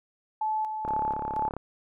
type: tone with tremolo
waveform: sine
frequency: 866 Hz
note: A5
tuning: 28 cents flat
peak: -25 dBFS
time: 0.41-1.49 s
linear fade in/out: 5 ms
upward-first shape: square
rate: 2.1 Hz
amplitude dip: 45%
type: click train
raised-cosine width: 1 ms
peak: -20 dBFS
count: 26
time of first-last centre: 0.85-1.566 s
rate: 34.9 Hz
effects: none